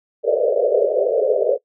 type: band-pass noise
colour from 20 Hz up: pink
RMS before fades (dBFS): -17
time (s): 0.23-1.58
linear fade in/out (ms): 50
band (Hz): 410 to 630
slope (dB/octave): 96
effects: noise-tail reverb RT60 0.1 s tail -22 dB re dry